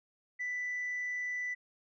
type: tone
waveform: sine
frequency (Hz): 1983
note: B6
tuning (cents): +7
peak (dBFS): -32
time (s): 0.39-1.55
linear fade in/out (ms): 20
effects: tanh soft clip ceiling -31 dBFS